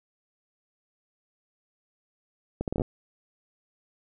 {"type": "accelerating click train", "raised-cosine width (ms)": 2, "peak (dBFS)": -15, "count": 8, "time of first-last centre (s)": [2.61, 2.818], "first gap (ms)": 68, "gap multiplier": 0.7, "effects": []}